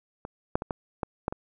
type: clicks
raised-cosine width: 1 ms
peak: -22 / -9 / -18 / -15 / -14 / -12 / -19 dBFS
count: 7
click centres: 0.251 / 0.555 / 0.621 / 0.708 / 1.032 / 1.281 / 1.325 s
effects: none